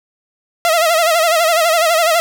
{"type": "tone with vibrato", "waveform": "sawtooth", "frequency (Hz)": 660, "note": "E5", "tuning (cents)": 2, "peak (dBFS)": -7, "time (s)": [0.65, 2.2], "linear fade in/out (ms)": 0, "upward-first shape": "sine", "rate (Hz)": 12, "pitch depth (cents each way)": 94, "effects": []}